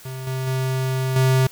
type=tone with level steps; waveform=square; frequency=130.81 Hz; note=C3; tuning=in tune; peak=-30 / -24 / -21 / -15 dBFS; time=0.05-1.47 s; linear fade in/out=5 ms; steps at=0.27 / 0.47 / 1.16 s; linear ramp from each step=2 ms; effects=white hiss -45 dBFS RMS until 1.51 s